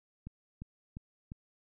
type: click train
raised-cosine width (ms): 5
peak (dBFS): -30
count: 4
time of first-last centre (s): 0.27-1.319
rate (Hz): 2.86
effects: none